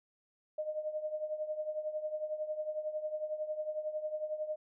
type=tone with tremolo; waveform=sine; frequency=614 Hz; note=D#5; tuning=23 cents flat; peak=-31 dBFS; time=0.58-4.56 s; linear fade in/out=5 ms; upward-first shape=triangle; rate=11 Hz; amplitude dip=80%; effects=none